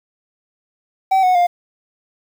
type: tone with pitch steps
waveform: triangle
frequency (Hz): 766 / 735 / 704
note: G5 / F#5 / F5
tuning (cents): -40 / -12 / +14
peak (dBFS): -9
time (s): 1.11-1.47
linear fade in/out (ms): 10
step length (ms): 120
effects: 7-bit

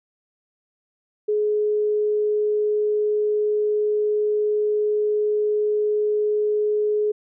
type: tone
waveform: sine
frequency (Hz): 421.4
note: G#4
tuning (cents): +25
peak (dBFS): -18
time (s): 1.28-7.12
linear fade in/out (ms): 10
effects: none

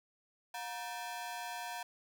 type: ring-modulated tone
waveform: sawtooth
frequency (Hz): 830.6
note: G#5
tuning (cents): 0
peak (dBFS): -33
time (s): 0.54-1.83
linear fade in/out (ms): 5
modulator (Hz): 115
effects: none

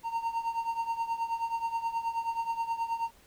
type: tone with tremolo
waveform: triangle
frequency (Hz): 919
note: A#5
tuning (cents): -25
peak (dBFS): -24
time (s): 0.03-3.11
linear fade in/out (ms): 50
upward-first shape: triangle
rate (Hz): 9.4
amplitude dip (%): 85
effects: pink hiss -60 dBFS RMS until 3.26 s

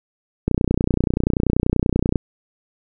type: click train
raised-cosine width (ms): 3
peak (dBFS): -4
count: 52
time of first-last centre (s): 0.48-2.158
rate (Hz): 30.4
effects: none

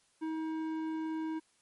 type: tone with low-pass filter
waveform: square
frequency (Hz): 318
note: D#4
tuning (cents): +38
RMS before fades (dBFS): -36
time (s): 0.21-1.4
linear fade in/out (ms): 20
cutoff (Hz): 1600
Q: 0.5
effects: white hiss -70 dBFS RMS until 1.61 s + MP3 48 kbps

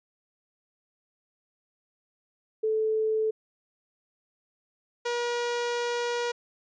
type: tone pair in turn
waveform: sine / sawtooth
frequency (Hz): 436.9 / 479.1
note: A4 / A#4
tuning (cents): -12 / +47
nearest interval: major second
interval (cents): 159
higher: second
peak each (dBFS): -23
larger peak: neither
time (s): 2.63-3.31 / 5.05-6.32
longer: second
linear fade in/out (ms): 10
effects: resampled to 16000 Hz

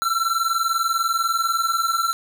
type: tone pair together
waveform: square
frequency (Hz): 1337.8 / 1358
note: E6 / F6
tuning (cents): +25 / -49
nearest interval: unison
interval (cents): 26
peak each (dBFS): -23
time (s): 0.02-2.13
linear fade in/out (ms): 0
effects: none

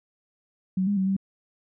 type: tone with pitch steps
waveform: sine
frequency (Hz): 187.5 / 203.3 / 190.1 / 193.8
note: F#3 / G#3 / F#3 / G3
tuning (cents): +23 / -37 / +47 / -20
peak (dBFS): -21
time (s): 0.77-1.166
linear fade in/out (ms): 5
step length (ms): 99
effects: none

